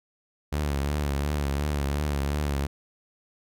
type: tone with vibrato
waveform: sawtooth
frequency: 72 Hz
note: D2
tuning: 34 cents flat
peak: -21 dBFS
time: 0.52-2.67 s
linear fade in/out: 10 ms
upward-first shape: triangle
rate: 2.8 Hz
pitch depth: 78 cents each way
effects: none